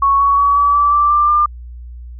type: tone with pitch steps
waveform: sine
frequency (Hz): 1108.7 / 1120.9 / 1133.3 / 1145.8 / 1158.5 / 1171.2 / 1184.2 / 1197.2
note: C#6 / C#6 / C#6 / D6 / D6 / D6 / D6 / D6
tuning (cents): 0 / +19 / +38 / -43 / -24 / -5 / +14 / +33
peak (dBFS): -9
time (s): 0.02-1.46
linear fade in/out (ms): 5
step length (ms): 180
effects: added 60 Hz sine -29 dBFS peak until 2.19 s